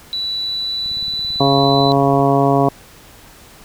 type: tone with pitch glide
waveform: sine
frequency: 3951 to 3988 Hz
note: B7 to B7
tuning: 0 to +16 cents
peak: -19 dBFS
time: 0.13-1.92 s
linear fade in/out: 0 ms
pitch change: +16 cents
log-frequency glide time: 0.29-1.66 s
type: click train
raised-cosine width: 5 ms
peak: -26 dBFS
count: 25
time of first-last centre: 0.86-2.193 s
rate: 18 Hz
type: harmonic tone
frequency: 138.59 Hz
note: C#3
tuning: in tune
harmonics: 1 / 2 / 3 / 4 / 5 / 6 / 7 / 8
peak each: -18 / -17 / -18 / -22 / -16 / -28 / -22 / -24 dBFS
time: 1.4-2.69 s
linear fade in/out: 5 ms
effects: pink hiss -43 dBFS RMS until 3.64 s